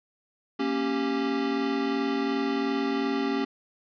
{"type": "chord", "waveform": "square", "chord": "G diminished", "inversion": "first", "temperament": "equal with one note detuned", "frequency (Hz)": [233.1, 275.9, 392], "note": ["Bb3", "Db4", "G4"], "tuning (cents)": [0, -8, 0], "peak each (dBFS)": [-33, -28, -31], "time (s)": [0.59, 3.45], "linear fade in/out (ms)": 10, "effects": ["resampled to 11025 Hz", "9-bit"]}